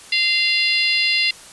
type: harmonic tone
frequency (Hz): 693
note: F5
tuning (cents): -14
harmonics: 3 / 4 / 5 / 6 / 7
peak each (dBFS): -21 / -20 / -26 / -22 / -23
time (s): 0.12-1.31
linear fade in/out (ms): 5
effects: white hiss -41 dBFS RMS until 1.52 s + resampled to 24000 Hz